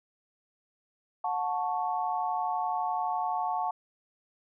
sine chord, F# minor, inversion none, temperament equal with one note detuned, 728.1 / 880 / 1108.7 Hz, F#5 / A5 / C#6, -28 / 0 / 0 cents, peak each -31 / -31 / -35 dBFS, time 1.24-3.71 s, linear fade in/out 5 ms, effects none

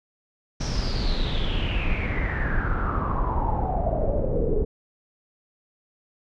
brown noise with low-pass filter sweep, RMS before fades -24 dBFS, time 0.6-4.65 s, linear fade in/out 10 ms, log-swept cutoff 5800 to 410 Hz, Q 8.9, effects none

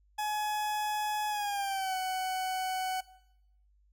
40% pulse tone with pitch glide, 845 to 748.5 Hz, G#5 to F#5, +30 to +20 cents, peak -30 dBFS, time 0.18-3.01 s, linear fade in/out 10 ms, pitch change -210 cents, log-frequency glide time 1.29-1.96 s, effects noise-tail reverb RT60 0.8 s tail -19 dB re dry + added 50 Hz sine -63 dBFS peak until 3.92 s

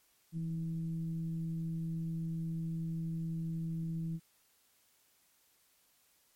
sine tone with frequency modulation, 164.1 Hz, E3, 8 cents flat, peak -34 dBFS, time 0.32-4.2 s, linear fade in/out 50 ms, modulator 158 Hz, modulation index 0.32, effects white hiss -70 dBFS RMS until 6.35 s + MP3 64 kbps

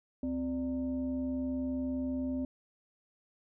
sine tone with frequency modulation, 259.6 Hz, C4, 13 cents flat, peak -31 dBFS, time 0.23-2.45 s, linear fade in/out 2 ms, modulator 329 Hz, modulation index 0.51, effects none

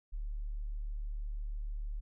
sine tone, 36.88 Hz, D1, 8 cents sharp, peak -35 dBFS, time 0.12-2.01 s, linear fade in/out 20 ms, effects none

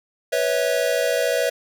square tone cluster, 493.2 / 554 / 648 Hz, B4 / C#5 / E5, -2 / -1 / -30 cents, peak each -24 dBFS, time 0.32-1.5 s, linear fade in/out 10 ms, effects none

